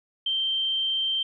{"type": "tone", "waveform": "sine", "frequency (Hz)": 3136, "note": "G7", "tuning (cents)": 0, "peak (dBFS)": -23, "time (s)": [0.26, 1.23], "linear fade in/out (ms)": 5, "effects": []}